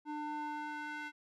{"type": "tone with band-pass filter sweep", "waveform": "square", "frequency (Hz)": 299.4, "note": "D4", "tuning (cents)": 33, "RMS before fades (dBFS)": -41, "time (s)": [0.05, 1.12], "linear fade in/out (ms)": 50, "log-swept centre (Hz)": [650, 1800], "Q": 1.9, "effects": []}